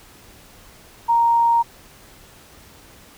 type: tone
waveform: sine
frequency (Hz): 932.3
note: A#5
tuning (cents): 0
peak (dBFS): -13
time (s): 1.08-1.63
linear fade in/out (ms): 20
effects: pink hiss -47 dBFS RMS until 3.17 s